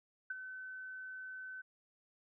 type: tone with ADSR envelope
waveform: sine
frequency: 1520 Hz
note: F#6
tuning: 46 cents sharp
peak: -35 dBFS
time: 0.3-1.62 s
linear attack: 6 ms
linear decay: 25 ms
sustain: -9 dB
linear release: 13 ms
effects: none